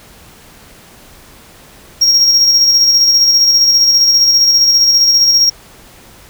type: tone with tremolo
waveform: triangle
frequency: 5588 Hz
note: F8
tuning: in tune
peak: -4 dBFS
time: 2.01-5.5 s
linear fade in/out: 10 ms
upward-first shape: square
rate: 15 Hz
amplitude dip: 30%
effects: pink hiss -40 dBFS RMS until 6.29 s